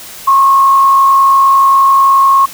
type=tone with frequency modulation; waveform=sine; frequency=1088 Hz; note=C#6; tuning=33 cents flat; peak=-4 dBFS; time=0.27-2.46 s; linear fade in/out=10 ms; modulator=51.3 Hz; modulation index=0.45; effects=white hiss -30 dBFS RMS until 2.53 s